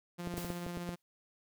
sawtooth tone with tremolo, 174.61 Hz, F3, in tune, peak -34 dBFS, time 0.18-0.96 s, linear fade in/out 20 ms, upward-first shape sine, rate 16 Hz, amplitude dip 25%
clicks, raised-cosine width 2 ms, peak -26 dBFS, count 8, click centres 0.273 / 0.34 / 0.38 / 0.447 / 0.503 / 0.665 / 0.773 / 0.891 s
white noise with exponential decay, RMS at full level -44 dBFS, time 0.37-1.02 s, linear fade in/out 0 ms, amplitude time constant 140 ms
effects none

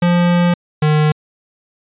square tone pair in turn, 174.8 / 152.33 Hz, F3 / D#3, +2 / -36 cents, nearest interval major second, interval 238 cents, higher first, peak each -11 dBFS, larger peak neither, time 0.02-0.54 / 0.82-1.12 s, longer first, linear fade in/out 5 ms, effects resampled to 8000 Hz

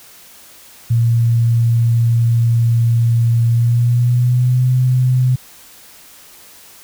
sine tone with pitch glide, 116.54 to 127.09 Hz, A#2 to C3, 0 to -50 cents, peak -10 dBFS, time 0.9-5.36 s, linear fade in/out 10 ms, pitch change +150 cents, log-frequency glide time 3.48-4.69 s, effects white hiss -42 dBFS RMS until 6.83 s

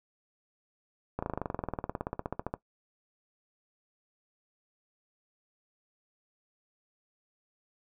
slowing click train, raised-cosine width 1 ms, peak -18 dBFS, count 27, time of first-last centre 1.19-2.539 s, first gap 35 ms, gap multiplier 1.03, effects noise-tail reverb RT60 0.1 s tail -17 dB re dry

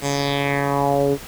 10% pulse tone with low-pass filter sweep, 140.9 Hz, C#3, 29 cents sharp, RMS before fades -20 dBFS, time 0.01-1.18 s, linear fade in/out 50 ms, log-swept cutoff 8500 to 360 Hz, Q 3.1, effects pink hiss -37 dBFS RMS until 1.27 s

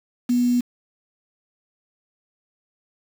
sine tone with quantisation, 244.6 Hz, B3, 16 cents flat, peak -16 dBFS, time 0.29-0.61 s, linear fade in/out 10 ms, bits 6, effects none

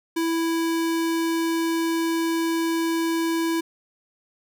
square tone, 330 Hz, E4, 2 cents sharp, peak -22 dBFS, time 0.16-3.61 s, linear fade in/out 10 ms, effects none

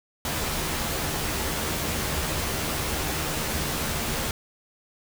pink noise with comb filter, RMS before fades -28 dBFS, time 0.25-4.31 s, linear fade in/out 2 ms, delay 13 ms, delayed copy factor +0.5, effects none

